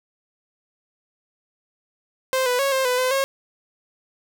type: tone with pitch steps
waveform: sawtooth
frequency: 522 / 495.3 / 551 / 529 / 499.3 / 511 / 543 Hz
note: C5 / B4 / C#5 / C5 / B4 / C5 / C#5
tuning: -4 / +5 / -11 / +19 / +19 / -41 / -36 cents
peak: -15 dBFS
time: 2.33-3.24 s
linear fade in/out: 0 ms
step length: 130 ms
effects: none